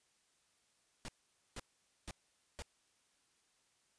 pink noise bursts, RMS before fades -45 dBFS, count 4, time 1.05-2.622 s, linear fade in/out 0 ms, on 33 ms, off 480 ms, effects white hiss -75 dBFS RMS until 3.98 s + resampled to 22050 Hz

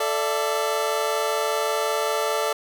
25% pulse chord, A suspended fourth, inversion none, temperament equal with one note detuned, 440 / 587.3 / 672.3 Hz, A4 / D5 / E5, 0 / 0 / +34 cents, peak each -22 / -22 / -25 dBFS, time 0-2.53 s, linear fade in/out 5 ms, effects none

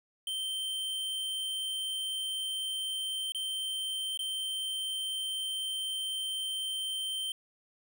square tone with dropouts, 3118 Hz, G7, 10 cents flat, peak -33 dBFS, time 0.27-7.32 s, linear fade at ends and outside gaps 2 ms, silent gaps 3.321-3.347 / 4.174-4.191 s, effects none

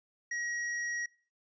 square tone, 1901 Hz, A#6, 33 cents sharp, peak -34 dBFS, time 0.31-1.06 s, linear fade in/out 5 ms, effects noise-tail reverb RT60 0.5 s tail -24 dB re dry + resampled to 16000 Hz

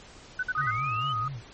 sine tone bursts, 1500 Hz, F#6, 23 cents sharp, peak -25 dBFS, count 4, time 0.39-0.708 s, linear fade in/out 5 ms, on 39 ms, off 54 ms
sine tone, 1248 Hz, D#6, 5 cents sharp, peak -27 dBFS, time 0.55-1.28 s, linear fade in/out 2 ms
sine tone with vibrato, 123.47 Hz, B2, in tune, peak -33 dBFS, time 0.56-1.42 s, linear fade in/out 50 ms, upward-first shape sine, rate 4.4 Hz, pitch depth 230 cents each way
sine linear sweep, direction up, 1845 to 3069 Hz, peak -34 dBFS, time 0.61-1.13 s, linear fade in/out 10 ms
effects pink hiss -49 dBFS RMS until 1.53 s + MP3 32 kbps

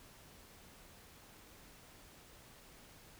silence, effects pink hiss -59 dBFS RMS until 3.19 s

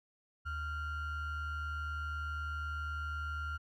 triangle ring-modulated tone, 731 Hz, F#5, 21 cents flat, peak -31 dBFS, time 0.45-3.58 s, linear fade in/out 20 ms, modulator 655 Hz, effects none

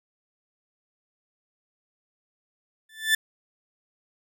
30% pulse tone with exponential growth, 1760 Hz, A6, in tune, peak -13 dBFS, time 2.89-3.15 s, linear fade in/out 5 ms, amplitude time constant 55 ms, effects none

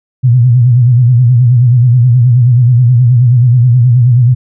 sine tone with vibrato, 122.5 Hz, B2, 14 cents flat, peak -3 dBFS, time 0.23-4.35 s, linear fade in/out 20 ms, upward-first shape sine, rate 9.4 Hz, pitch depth 98 cents each way, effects none

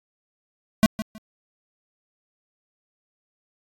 square tone with echo, 217.5 Hz, A3, 20 cents flat, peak -13 dBFS, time 0.83-0.86 s, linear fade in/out 0 ms, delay 160 ms, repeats 2, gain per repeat -13 dB, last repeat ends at 1.18 s, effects AAC 48 kbps

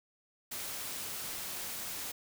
white noise, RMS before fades -40 dBFS, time 0.51-2.12 s, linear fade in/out 10 ms, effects none

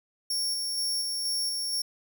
sawtooth tone with tremolo, 5490 Hz, F8, 31 cents flat, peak -24 dBFS, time 0.3-1.82 s, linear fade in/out 5 ms, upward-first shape square, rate 2.1 Hz, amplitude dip 25%, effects 10-bit

